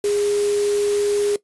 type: tone in noise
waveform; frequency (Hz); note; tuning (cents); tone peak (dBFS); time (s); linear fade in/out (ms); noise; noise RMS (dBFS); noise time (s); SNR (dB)
sine; 409.7; G#4; -24; -17; 0.04-1.36; 2; white; -31; 0.04-1.36; +11
effects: noise-tail reverb RT60 0.1 s tail -18 dB re dry + resampled to 24000 Hz